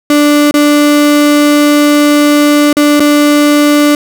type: tone with dropouts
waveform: 35% pulse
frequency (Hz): 293.7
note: D4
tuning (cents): 0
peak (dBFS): -3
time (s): 0.1-3.95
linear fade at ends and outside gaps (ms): 2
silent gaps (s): 0.511-0.54 / 2.729-2.768 / 2.997-3.003
effects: none